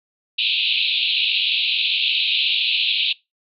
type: band-pass noise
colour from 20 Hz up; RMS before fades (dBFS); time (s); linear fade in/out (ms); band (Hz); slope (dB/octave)
pink; -20; 0.38-3.13; 10; 2500 to 4100; 96
effects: noise-tail reverb RT60 0.2 s tail -21 dB re dry